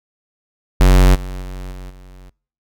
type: tone with level steps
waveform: square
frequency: 46.21 Hz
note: F#1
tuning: 1 cent flat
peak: -7 / -25 / -27 / -30 / -38 dBFS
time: 0.8-2.3 s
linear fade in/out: 10 ms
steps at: 1.14 / 1.41 / 1.71 / 1.89 s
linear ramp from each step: 20 ms
effects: noise-tail reverb RT60 0.5 s tail -26 dB re dry